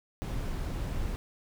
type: noise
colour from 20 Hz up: brown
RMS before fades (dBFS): -33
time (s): 0.22-1.16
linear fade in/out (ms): 0
effects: none